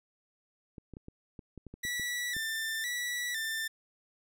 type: clicks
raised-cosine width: 3 ms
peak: -32 dBFS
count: 11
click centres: 0.782 / 0.937 / 0.969 / 1.084 / 1.392 / 1.577 / 1.667 / 1.74 / 1.851 / 1.997 / 2.366 s
type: tone with vibrato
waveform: sawtooth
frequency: 1864.7 Hz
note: A#6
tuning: in tune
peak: -29 dBFS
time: 1.83-3.68 s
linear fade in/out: 10 ms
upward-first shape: square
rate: 0.99 Hz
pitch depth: 76 cents each way
effects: none